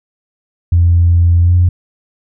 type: tone with pitch glide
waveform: sine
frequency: 86 to 88.78 Hz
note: F2 to F2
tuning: -26 to +29 cents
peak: -5 dBFS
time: 0.72-1.69 s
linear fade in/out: 5 ms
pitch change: +55 cents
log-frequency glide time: 1.41-1.54 s
effects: tanh soft clip ceiling -1 dBFS